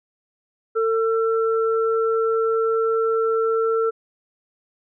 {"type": "tone pair together", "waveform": "sine", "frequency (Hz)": [450.1, 1345], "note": ["A4", "E6"], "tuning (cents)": [39, 34], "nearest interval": "octave + perfect fifth", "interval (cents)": 1895, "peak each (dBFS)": [-18, -25], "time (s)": [0.75, 3.91], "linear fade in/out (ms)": 20, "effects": []}